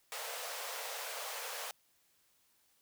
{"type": "high-pass noise", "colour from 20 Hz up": "pink", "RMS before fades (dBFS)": -42, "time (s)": [0.12, 1.71], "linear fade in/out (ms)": 0, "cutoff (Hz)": 450, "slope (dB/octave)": 96, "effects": ["white hiss -72 dBFS RMS until 2.81 s"]}